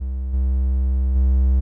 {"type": "tone with level steps", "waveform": "triangle", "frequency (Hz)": 65, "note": "C2", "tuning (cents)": -11, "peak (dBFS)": [-20, -14, -11], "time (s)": [0, 1.61], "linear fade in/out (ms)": 20, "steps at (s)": [0.33, 1.15], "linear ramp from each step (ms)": 10, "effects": []}